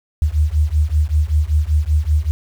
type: beating tone pair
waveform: sine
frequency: 73.42 / 78.62 Hz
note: D2 / D#2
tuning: 0 / +19 cents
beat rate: 5.2 Hz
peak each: -16 dBFS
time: 0.22-2.31 s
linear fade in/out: 0 ms
effects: 7-bit